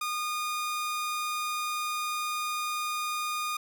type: tone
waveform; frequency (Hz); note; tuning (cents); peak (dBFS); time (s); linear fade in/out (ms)
sawtooth; 1223; D#6; -30; -26; 0.01-3.57; 5
effects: none